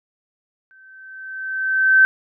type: tone with exponential growth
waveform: sine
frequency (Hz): 1544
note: G6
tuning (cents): -27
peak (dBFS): -7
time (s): 0.71-2.05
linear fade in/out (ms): 0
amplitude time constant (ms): 290
effects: none